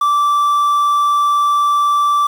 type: tone with quantisation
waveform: triangle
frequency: 1166 Hz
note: D6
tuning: 13 cents flat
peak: -9 dBFS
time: 0.01-2.27 s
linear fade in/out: 5 ms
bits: 6
effects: none